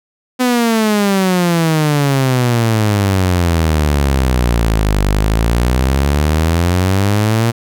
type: exponential two-way sweep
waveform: sawtooth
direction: down then up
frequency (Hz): 254.6 to 49 to 118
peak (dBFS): -7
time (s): 0.39-7.52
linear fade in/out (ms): 20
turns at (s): 5.04
effects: none